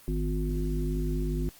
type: harmonic tone with a mistuned harmonic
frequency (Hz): 50.6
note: G#1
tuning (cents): -44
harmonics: 1 / 3 / 5 / 7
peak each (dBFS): -28 / -33 / -35 / -36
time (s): 0.08-1.49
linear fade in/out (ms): 0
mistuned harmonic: 3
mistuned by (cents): +40
effects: white hiss -54 dBFS RMS until 1.59 s + Opus 32 kbps